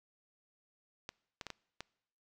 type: clicks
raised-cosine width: 0.2 ms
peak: -24 dBFS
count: 5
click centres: 1.091 / 1.412 / 1.467 / 1.503 / 1.806 s
effects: noise-tail reverb RT60 0.8 s tail -25 dB re dry